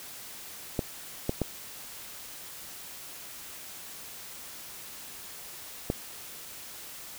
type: clicks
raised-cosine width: 2 ms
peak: -13 dBFS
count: 4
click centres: 0.792 / 1.294 / 1.417 / 5.901 s
effects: white hiss -44 dBFS RMS until 7.18 s